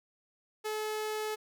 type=tone; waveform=sawtooth; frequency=429.7 Hz; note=A4; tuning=41 cents flat; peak=-29 dBFS; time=0.64-1.36 s; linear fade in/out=20 ms; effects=none